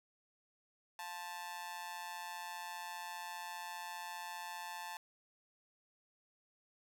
sawtooth tone with amplitude modulation, 880 Hz, A5, in tune, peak -36 dBFS, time 0.99-4.97 s, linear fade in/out 2 ms, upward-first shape sine, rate 175 Hz, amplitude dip 80%, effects none

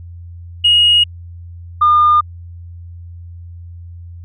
sine tone pair in turn, 2879 / 1210.5 Hz, F#7 / D#6, -48 / -48 cents, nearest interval octave + minor third, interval 1500 cents, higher first, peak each -6 dBFS, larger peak neither, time 0.64-1.04 / 1.81-2.21 s, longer neither, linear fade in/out 10 ms, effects tanh soft clip ceiling -3 dBFS + added 86 Hz sine -30 dBFS peak until 4.24 s

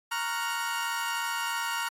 30% pulse chord, Gb major seventh, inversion first, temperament equal, 932.3 / 1108.7 / 1396.9 / 1480 Hz, Bb5 / Db6 / F6 / Gb6, 0 / 0 / 0 / 0 cents, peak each -30 / -36 / -31 / -35 dBFS, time 0.11-1.89 s, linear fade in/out 10 ms, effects AAC 48 kbps

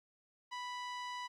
sawtooth tone with low-pass filter, 987.8 Hz, B5, in tune, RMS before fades -43 dBFS, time 0.51-1.28 s, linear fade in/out 20 ms, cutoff 5000 Hz, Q 0.79, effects 13-bit

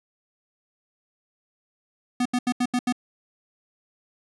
square tone bursts, 246.9 Hz, B3, in tune, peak -21 dBFS, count 6, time 2.2-2.925 s, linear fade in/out 5 ms, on 55 ms, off 79 ms, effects resampled to 24000 Hz + 9-bit

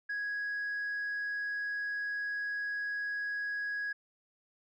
sine tone, 1661.2 Hz, G#6, in tune, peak -31 dBFS, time 0.09-3.93 s, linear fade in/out 10 ms, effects tanh soft clip ceiling -31 dBFS

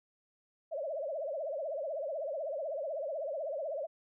sine tone with vibrato, 597 Hz, D5, 28 cents sharp, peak -34 dBFS, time 0.71-3.87 s, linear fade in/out 20 ms, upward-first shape triangle, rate 16 Hz, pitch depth 230 cents each way, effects none

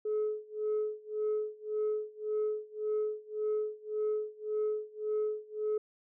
sine tone with tremolo, 427 Hz, G#4, 48 cents sharp, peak -26 dBFS, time 0.05-5.78 s, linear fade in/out 5 ms, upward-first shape sine, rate 1.8 Hz, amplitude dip 95%, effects tanh soft clip ceiling -26 dBFS

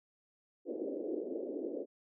pink band-pass noise, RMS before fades -39 dBFS, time 0.65-1.86 s, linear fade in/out 50 ms, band 280 to 530 Hz, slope 48 dB/octave, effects none

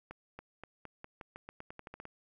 accelerating click train, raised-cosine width 0.5 ms, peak -30 dBFS, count 15, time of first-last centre 0.11-2.054 s, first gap 280 ms, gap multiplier 0.88, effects 12-bit

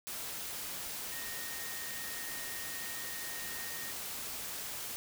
sine tone in noise, 1855 Hz, A#6, 9 cents flat, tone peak -46 dBFS, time 1.12-3.91 s, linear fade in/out 0 ms, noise white, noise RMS -41 dBFS, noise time 0.07-4.96 s, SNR -8 dB, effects none

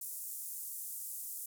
white band-pass noise, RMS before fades -43 dBFS, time 0.01-1.46 s, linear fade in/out 5 ms, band 7900 to 16000 Hz, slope 24 dB/octave, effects none

